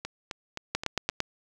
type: two click trains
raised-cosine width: 0.2 ms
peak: -9 / -17 dBFS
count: 5 / 5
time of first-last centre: 0.75-1.204 / 0.05-1.097 s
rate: 8.82 / 3.82 Hz
effects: none